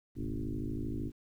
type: tone with frequency modulation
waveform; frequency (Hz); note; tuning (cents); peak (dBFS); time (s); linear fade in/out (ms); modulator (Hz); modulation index
sine; 123.47; B2; 0; -33; 0.15-1.12; 50; 53; 4.1
effects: 11-bit